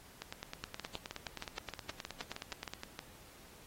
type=two click trains; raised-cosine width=0.2 ms; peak=-23 / -23 dBFS; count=25 / 16; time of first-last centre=0.22-2.736 / 0.64-2.991 s; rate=9.54 / 6.38 Hz; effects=pink hiss -58 dBFS RMS until 3.66 s + AAC 48 kbps